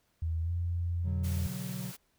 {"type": "tone with pitch glide", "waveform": "sine", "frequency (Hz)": [81.6, 86.35], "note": ["E2", "F2"], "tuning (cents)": [-17, -19], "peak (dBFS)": -29, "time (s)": [0.22, 1.47], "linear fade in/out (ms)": 5, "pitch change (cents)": 98, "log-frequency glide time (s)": [0.42, 0.51]}
{"type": "chord", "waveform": "triangle", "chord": "B minor", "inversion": "none", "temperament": "equal with one note detuned", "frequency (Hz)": [123.47, 144.23, 185], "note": ["B2", "D3", "F#3"], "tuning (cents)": [0, -31, 0], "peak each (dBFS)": [-39, -39, -36], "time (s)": [1.03, 1.93], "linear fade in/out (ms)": 50}
{"type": "noise", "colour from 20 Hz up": "white", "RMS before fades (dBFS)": -46, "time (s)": [1.23, 1.97], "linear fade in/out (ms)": 20}
{"effects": ["pink hiss -73 dBFS RMS until 2.18 s"]}